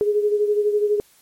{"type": "beating tone pair", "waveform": "sine", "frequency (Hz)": [415.2, 427.2], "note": ["G#4", "G#4"], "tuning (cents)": [0, 49], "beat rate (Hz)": 12, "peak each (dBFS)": [-17, -24], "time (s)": [0.01, 1], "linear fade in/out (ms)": 0, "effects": ["white hiss -55 dBFS RMS until 1.21 s", "MP3 64 kbps"]}